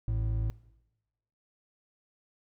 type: tone pair together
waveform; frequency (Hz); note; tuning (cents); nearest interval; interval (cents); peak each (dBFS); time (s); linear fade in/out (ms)
triangle; 55 / 110; A1 / A2; 0 / 0; octave; 1200; -28; 0.08-0.5; 0
effects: noise-tail reverb RT60 1.0 s tail -21 dB re dry